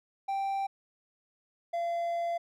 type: tone pair in turn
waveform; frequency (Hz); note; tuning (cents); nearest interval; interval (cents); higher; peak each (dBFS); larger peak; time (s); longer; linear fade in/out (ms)
triangle; 784 / 683.7; G5 / F5; 0 / -37; major second; 237; first; -27; neither; 0.28-0.67 / 1.73-2.38; second; 10
effects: none